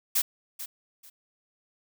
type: noise with echo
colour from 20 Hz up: blue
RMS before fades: -24 dBFS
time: 0.15-0.22 s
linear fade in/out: 10 ms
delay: 440 ms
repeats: 2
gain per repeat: -13 dB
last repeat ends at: 1.1 s
effects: none